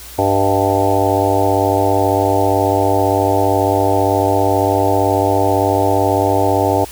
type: harmonic tone with a mistuned harmonic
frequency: 98 Hz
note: G2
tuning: in tune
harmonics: 1 / 3 / 4 / 5 / 6 / 7 / 8 / 9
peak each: -20 / -20 / -20 / -20 / -20 / -20 / -20 / -20 dBFS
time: 0.18-6.85 s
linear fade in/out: 10 ms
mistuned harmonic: 6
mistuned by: +67 cents
effects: added 60 Hz sine -38 dBFS peak until 6.91 s + white hiss -35 dBFS RMS until 6.91 s